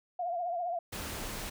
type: tone with vibrato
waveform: sine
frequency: 698.5 Hz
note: F5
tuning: in tune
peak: -31 dBFS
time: 0.19-0.79 s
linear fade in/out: 5 ms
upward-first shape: triangle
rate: 15 Hz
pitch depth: 86 cents each way
type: noise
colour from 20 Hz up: pink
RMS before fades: -39 dBFS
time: 0.92-1.5 s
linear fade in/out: 10 ms
effects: none